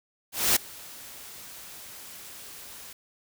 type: noise with ADSR envelope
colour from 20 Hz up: white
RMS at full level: -20 dBFS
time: 0.32-2.93 s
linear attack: 240 ms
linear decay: 9 ms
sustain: -24 dB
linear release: 4 ms
effects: none